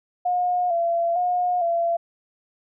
sine tone with vibrato, 698.5 Hz, F5, in tune, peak -19 dBFS, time 0.25-1.97 s, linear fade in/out 10 ms, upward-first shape square, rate 1.1 Hz, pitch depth 47 cents each way, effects none

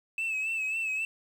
sine tone with vibrato, 2613 Hz, E7, 16 cents flat, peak -26 dBFS, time 0.18-1.05 s, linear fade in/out 2 ms, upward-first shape sine, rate 3.7 Hz, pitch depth 51 cents each way, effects tanh soft clip ceiling -27 dBFS + 9-bit

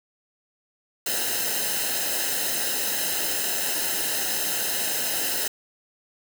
white noise with comb filter, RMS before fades -26 dBFS, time 1.06-5.48 s, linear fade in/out 5 ms, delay 0.87 ms, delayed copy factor -0.75, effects none

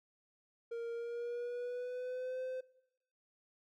triangle tone with pitch glide, 466.2 to 514.3 Hz, A#4 to C5, 0 to -30 cents, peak -36 dBFS, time 0.71-2.61 s, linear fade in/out 10 ms, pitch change +170 cents, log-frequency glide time 0.93-2.41 s, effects noise-tail reverb RT60 0.8 s tail -20 dB re dry

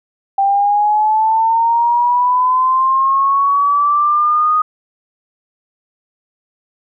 sine linear sweep, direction up, 784 to 1244.5 Hz, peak -10 dBFS, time 0.38-4.62 s, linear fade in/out 5 ms, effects none

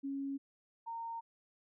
sine tone pair in turn, 275.7 / 919.9 Hz, C#4 / A#5, -9 / -23 cents, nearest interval octave + major sixth, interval 2086 cents, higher second, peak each -36 / -39 dBFS, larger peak first, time 0.03-0.38 / 0.86-1.21 s, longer neither, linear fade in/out 20 ms, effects none

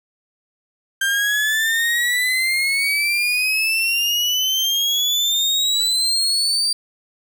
35% pulse exponential sweep, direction up, 1581 to 4699 Hz, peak -15 dBFS, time 1.01-6.73 s, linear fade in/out 5 ms, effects 8-bit

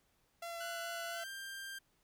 sawtooth tone with vibrato, 679 Hz, F5, 49 cents flat, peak -38 dBFS, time 0.42-1.24 s, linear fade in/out 5 ms, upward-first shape triangle, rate 4.6 Hz, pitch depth 10 cents each way
sawtooth tone with pitch glide, 1480 to 1586.2 Hz, F#6 to G6, 0 to +20 cents, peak -40 dBFS, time 0.6-1.79 s, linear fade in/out 10 ms, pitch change +120 cents, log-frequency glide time 1.11-1.28 s
effects pink hiss -75 dBFS RMS until 2.03 s

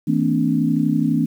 sine tone cluster, 161.9 / 223.5 / 254.9 / 287.5 Hz, E3 / A3 / C4 / D4, -31 / +27 / -45 / -37 cents, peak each -21 dBFS, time 0.07-1.26 s, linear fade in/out 10 ms, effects 8-bit

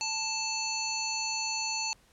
harmonic tone, 880 Hz, A5, in tune, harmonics 1 / 3 / 5 / 7 / 8, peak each -37 / -36 / -34 / -37 / -39 dBFS, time 0.01-1.93 s, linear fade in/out 0 ms, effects pink hiss -63 dBFS RMS until 2.12 s + low-pass 11000 Hz 12 dB/octave

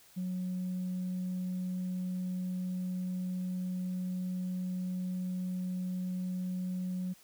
sine tone, 183 Hz, F#3, 19 cents flat, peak -31 dBFS, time 0.16-7.14 s, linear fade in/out 20 ms, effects tanh soft clip ceiling -30 dBFS + white hiss -60 dBFS RMS until 7.23 s

